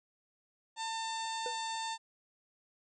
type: harmonic tone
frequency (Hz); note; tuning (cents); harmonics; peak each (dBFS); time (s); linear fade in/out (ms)
898; A5; +35; 1 / 2 / 3 / 4 / 5 / 6 / 7 / 8 / 9; -37 / -46 / -49 / -44 / -46 / -56 / -53 / -49 / -51; 0.76-1.98; 50
type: tone with exponential decay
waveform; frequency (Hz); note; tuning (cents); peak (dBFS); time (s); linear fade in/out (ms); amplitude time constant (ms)
triangle; 491.2; B4; -9; -32; 1.46-1.59; 1; 28
effects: none